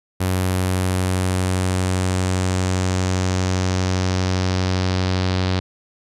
sawtooth tone with low-pass filter sweep, 92.5 Hz, F#2, in tune, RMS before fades -20 dBFS, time 0.2-5.6 s, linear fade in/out 10 ms, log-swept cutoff 12000 to 4400 Hz, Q 2.4, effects none

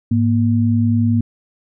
sine tone pair together, 105.3 / 236 Hz, G#2 / A#3, +24 / +22 cents, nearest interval octave + major second, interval 1398 cents, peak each -15 dBFS, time 0.11-1.21 s, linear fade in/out 5 ms, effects none

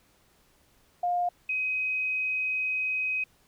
sine tone pair in turn, 708 / 2523 Hz, F5 / D#7, +23 / +23 cents, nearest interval octave + minor seventh, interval 2200 cents, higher second, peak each -24 / -26 dBFS, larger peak first, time 1.03-1.29 / 1.49-3.24 s, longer second, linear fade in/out 5 ms, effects pink hiss -64 dBFS RMS until 3.47 s

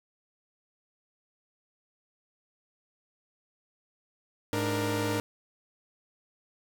sawtooth tone cluster, 105.5 / 297.4 / 469.2 Hz, G#2 / D4 / A#4, +28 / +22 / +11 cents, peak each -28 / -28 / -28 dBFS, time 4.53-5.2 s, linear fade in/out 0 ms, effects none

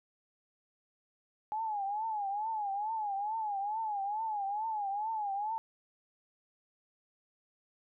sine tone with vibrato, 839 Hz, G#5, 17 cents sharp, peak -32 dBFS, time 1.52-5.58 s, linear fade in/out 0 ms, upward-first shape triangle, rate 2.3 Hz, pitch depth 140 cents each way, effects none

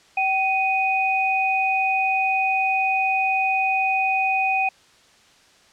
sine tone pair together, 766.5 / 2489 Hz, G5 / D#7, -39 / 0 cents, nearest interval octave + minor sixth, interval 2039 cents, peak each -21 dBFS, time 0.17-4.69 s, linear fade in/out 5 ms, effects white hiss -54 dBFS RMS until 5.72 s + low-pass 6000 Hz 12 dB/octave

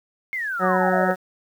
sine exponential sweep, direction down, 2183 to 511 Hz, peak -24 dBFS, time 0.33-1.11 s, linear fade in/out 0 ms
harmonic tone, 185 Hz, F#3, in tune, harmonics 1 / 2 / 3 / 4 / 5 / 7 / 8 / 9 / 10, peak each -24 / -26 / -23 / -24 / -31 / -28 / -29 / -30 / -31 dBFS, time 0.59-1.16 s, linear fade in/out 50 ms
effects 8-bit

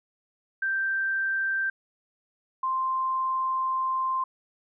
sine tone pair in turn, 1568 / 1046.5 Hz, G6 / C6, 0 / 0 cents, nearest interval perfect fifth, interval 700 cents, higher first, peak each -24 dBFS, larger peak neither, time 0.62-1.7 / 2.63-4.24 s, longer second, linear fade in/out 5 ms, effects none

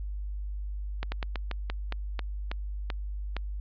slowing click train, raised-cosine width 0.3 ms, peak -17 dBFS, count 11, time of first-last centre 1.03-3.366 s, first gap 90 ms, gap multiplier 1.2, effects added 50 Hz sine -32 dBFS peak until 3.6 s + resampled to 11025 Hz

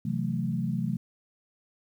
sine chord, F# half-diminished seventh, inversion second, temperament equal, 130.81 / 164.81 / 185 / 220 Hz, C3 / E3 / F#3 / A3, 0 / 0 / 0 / 0 cents, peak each -32 dBFS, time 0.05-0.97 s, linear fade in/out 5 ms, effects 10-bit

